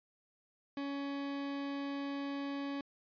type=tone; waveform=40% pulse; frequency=280 Hz; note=C#4; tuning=18 cents sharp; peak=-36 dBFS; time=0.77-2.81 s; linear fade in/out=2 ms; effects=resampled to 11025 Hz